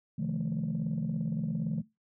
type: chord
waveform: sine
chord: F dominant seventh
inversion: second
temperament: just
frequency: 130.96 / 157.15 / 174.61 / 218.3 Hz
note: C3 / Eb3 / F3 / A3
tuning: +2 / +18 / 0 / -13 cents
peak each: -38 / -32 / -34 / -33 dBFS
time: 0.18-1.82 s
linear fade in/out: 10 ms
effects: noise-tail reverb RT60 0.2 s tail -19 dB re dry + tanh soft clip ceiling -24 dBFS